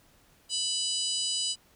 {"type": "harmonic tone", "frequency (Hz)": 990, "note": "B5", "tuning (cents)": 4, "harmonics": [3, 4, 5, 6, 7, 8, 9], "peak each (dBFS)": [-33, -36, -32, -42, -41, -36, -38], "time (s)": [0.49, 1.56], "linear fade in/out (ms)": 50, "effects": ["pink hiss -62 dBFS RMS until 1.75 s"]}